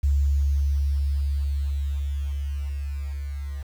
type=tone with level ramp; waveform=sine; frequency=70.4 Hz; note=C#2; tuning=27 cents sharp; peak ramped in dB=-17 to -29 dBFS; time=0.03-3.63 s; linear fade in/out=10 ms; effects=8-bit

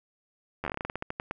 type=slowing click train; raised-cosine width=0.5 ms; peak=-17 dBFS; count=16; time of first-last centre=0.64-1.311 s; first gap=11 ms; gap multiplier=1.18; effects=none

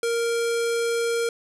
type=tone with low-pass filter; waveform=square; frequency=466 Hz; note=A#4; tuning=1 cent flat; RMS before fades=-24 dBFS; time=0.03-1.29 s; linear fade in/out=2 ms; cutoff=9600 Hz; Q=1.4; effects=none

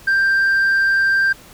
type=tone; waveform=sine; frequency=1579 Hz; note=G6; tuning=12 cents sharp; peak=-10 dBFS; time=0.07-1.33 s; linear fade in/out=10 ms; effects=tanh soft clip ceiling -12 dBFS + pink hiss -43 dBFS RMS until 1.53 s

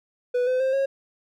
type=tone with pitch steps; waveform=triangle; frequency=493.4 / 509.9 / 527 / 544.6 Hz; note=B4 / C5 / C5 / C#5; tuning=-2 / -45 / +12 / -31 cents; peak=-18 dBFS; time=0.34-0.86 s; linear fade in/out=10 ms; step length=130 ms; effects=none

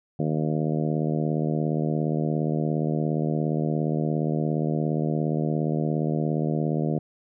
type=harmonic tone; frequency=77.2 Hz; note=D#2; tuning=13 cents flat; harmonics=2 / 3 / 4 / 5 / 6 / 7 / 8 / 9; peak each=-25 / -29 / -31 / -33 / -35 / -36 / -37 / -38 dBFS; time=0.19-6.99 s; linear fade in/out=5 ms; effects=none

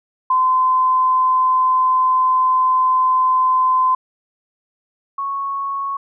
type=tone pair in turn; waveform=sine; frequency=1028 / 1104.7 Hz; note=C6 / C#6; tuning=-31 / -6 cents; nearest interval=minor second; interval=125 cents; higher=second; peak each=-12 / -20 dBFS; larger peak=first; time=0.3-3.95 / 5.18-5.97 s; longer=first; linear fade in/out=5 ms; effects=none

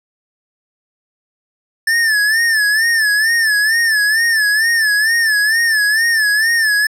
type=tone with vibrato; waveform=square; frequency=1760 Hz; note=A6; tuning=in tune; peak=-12 dBFS; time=1.87-6.87 s; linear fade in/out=5 ms; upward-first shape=sine; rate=2.2 Hz; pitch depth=97 cents each way; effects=low-pass 12000 Hz 12 dB/octave

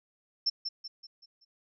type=tone with echo; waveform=sine; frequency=5350 Hz; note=E8; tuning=25 cents sharp; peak=-24 dBFS; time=0.46-0.5 s; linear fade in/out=10 ms; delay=190 ms; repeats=5; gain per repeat=-7 dB; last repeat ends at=1.45 s; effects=none

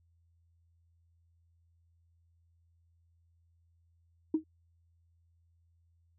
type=tone with exponential decay; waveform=sine; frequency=314.8 Hz; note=D#4; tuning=20 cents sharp; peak=-21 dBFS; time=4.34-4.44 s; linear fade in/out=5 ms; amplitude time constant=21 ms; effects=tanh soft clip ceiling -19 dBFS + added 84 Hz sine -66 dBFS peak until 6.18 s

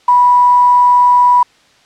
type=tone with quantisation; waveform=sine; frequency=982 Hz; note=B5; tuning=10 cents flat; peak=-5 dBFS; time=0.08-1.43 s; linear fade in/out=5 ms; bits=5; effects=white hiss -49 dBFS RMS until 1.85 s + low-pass 5000 Hz 12 dB/octave

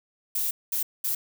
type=noise bursts at uneven times; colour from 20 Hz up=violet; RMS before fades=-27 dBFS; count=3; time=0.35-0.51 / 0.72-0.83 / 1.04-1.15 s; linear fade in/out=5 ms; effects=none

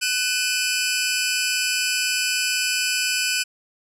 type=tone cluster; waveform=15% pulse; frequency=1503 / 2445 / 2618 Hz; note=F#6 / D#7 / E7; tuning=+27 / -31 / -13 cents; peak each=-18 dBFS; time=0.01-3.44 s; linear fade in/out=20 ms; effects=low-pass 12000 Hz 12 dB/octave

